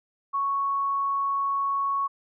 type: tone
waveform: sine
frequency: 1108.7 Hz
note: C#6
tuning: in tune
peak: -23 dBFS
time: 0.33-2.08 s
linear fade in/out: 20 ms
effects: none